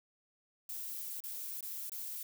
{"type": "noise with dropouts", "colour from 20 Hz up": "violet", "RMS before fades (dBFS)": -42, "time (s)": [0.69, 2.23], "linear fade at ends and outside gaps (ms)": 2, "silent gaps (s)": [[1.204, 1.238], [1.608, 1.627], [1.896, 1.918]], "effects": []}